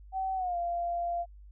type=tone with pitch glide; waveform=sine; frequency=763 to 691.6 Hz; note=G5 to F5; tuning=-47 to -17 cents; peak=-29 dBFS; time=0.12-1.26 s; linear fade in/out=50 ms; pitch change=-170 cents; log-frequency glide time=0.35-0.57 s; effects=added 50 Hz sine -48 dBFS peak until 1.51 s